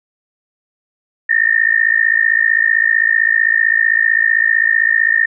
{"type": "tone with amplitude modulation", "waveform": "sine", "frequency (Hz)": 1822, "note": "A#6", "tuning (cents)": -40, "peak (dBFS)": -6, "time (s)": [1.29, 5.26], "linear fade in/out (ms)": 10, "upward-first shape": "sine", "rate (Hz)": 55.6, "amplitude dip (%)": 95, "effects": []}